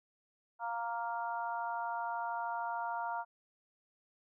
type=harmonic tone; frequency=233.1 Hz; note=A#3; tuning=in tune; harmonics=3 / 4 / 5 / 6; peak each=-40 / -37 / -47 / -43 dBFS; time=0.59-3.25 s; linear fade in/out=50 ms; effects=none